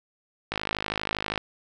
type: click train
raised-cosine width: 0.3 ms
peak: -11 dBFS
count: 46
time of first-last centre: 0.52-1.377 s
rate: 52.5 Hz
effects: none